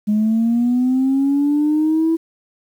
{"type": "linear sweep", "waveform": "sine", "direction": "up", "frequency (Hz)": [207.6, 329.6], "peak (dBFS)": -12, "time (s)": [0.07, 2.17], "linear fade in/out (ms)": 20, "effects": ["tanh soft clip ceiling -10 dBFS", "8-bit"]}